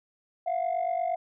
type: tone pair together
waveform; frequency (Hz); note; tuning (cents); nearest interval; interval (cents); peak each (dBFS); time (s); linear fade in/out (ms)
sine; 674.5 / 723; E5 / F#5; +40 / -40; minor second; 120; -27; 0.46-1.16; 10
effects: tanh soft clip ceiling -22 dBFS